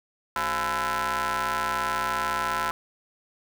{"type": "ring-modulated tone", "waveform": "sawtooth", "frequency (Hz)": 160.2, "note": "E3", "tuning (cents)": -49, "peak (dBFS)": -18, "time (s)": [0.36, 2.71], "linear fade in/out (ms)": 0, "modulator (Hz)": 1170, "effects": ["8-bit"]}